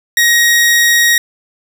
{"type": "tone", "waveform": "sawtooth", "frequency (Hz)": 1885, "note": "A#6", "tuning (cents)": 19, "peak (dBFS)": -4, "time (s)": [0.17, 1.18], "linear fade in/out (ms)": 2, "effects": []}